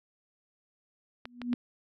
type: tone with exponential growth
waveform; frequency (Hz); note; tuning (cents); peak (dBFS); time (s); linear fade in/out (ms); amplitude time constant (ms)
sine; 243.1; B3; -27; -24; 1.25-1.54; 2; 63
type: clicks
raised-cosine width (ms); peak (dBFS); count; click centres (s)
0.3; -23; 3; 1.255 / 1.417 / 1.531
effects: none